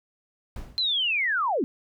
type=noise with exponential decay; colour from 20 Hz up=brown; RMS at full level=-33 dBFS; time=0.56-0.97 s; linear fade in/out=1 ms; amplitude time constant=87 ms
type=linear sweep; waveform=sine; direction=down; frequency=4151 to 220 Hz; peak=-22 dBFS; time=0.78-1.64 s; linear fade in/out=0 ms
effects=none